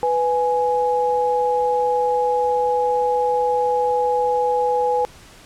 sine tone pair together, 496 / 834.2 Hz, B4 / G#5, +7 / +7 cents, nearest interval major sixth, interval 900 cents, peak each -19 dBFS, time 0.03-5.05 s, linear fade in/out 0 ms, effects pink hiss -45 dBFS RMS until 5.45 s + low-pass 10000 Hz 12 dB/octave

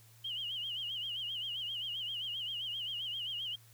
sine tone with vibrato, 3033 Hz, F#7, 42 cents sharp, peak -36 dBFS, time 0.24-3.56 s, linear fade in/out 10 ms, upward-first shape sine, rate 7.6 Hz, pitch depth 120 cents each way, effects added 113 Hz sine -59 dBFS peak until 3.73 s + white hiss -63 dBFS RMS until 3.73 s

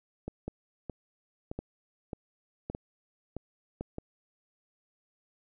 two click trains, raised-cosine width 2 ms, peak -23 / -22 dBFS, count 7 / 4, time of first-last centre 0.28-3.984 / 0.48-3.81 s, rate 1.62 / 0.901 Hz, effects none

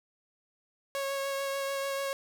sawtooth tone with vibrato, 550 Hz, C#5, 14 cents flat, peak -27 dBFS, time 0.95-2.13 s, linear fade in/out 0 ms, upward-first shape sine, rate 6.8 Hz, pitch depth 13 cents each way, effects none

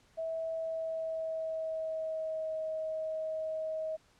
sine tone with pitch glide, 650 to 633 Hz, E5 to D#5, -24 to +30 cents, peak -33 dBFS, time 0.17-3.97 s, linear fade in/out 20 ms, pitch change -46 cents, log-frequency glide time 0.53-2.6 s, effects pink hiss -66 dBFS RMS until 4.19 s + low-pass 8000 Hz 12 dB/octave

